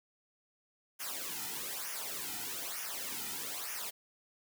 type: noise with flanger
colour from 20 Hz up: white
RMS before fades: -40 dBFS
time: 0.99-3.91 s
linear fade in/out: 20 ms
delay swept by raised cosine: 0.24 to 1.84 ms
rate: 1.1 Hz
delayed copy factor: -0.8
effects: none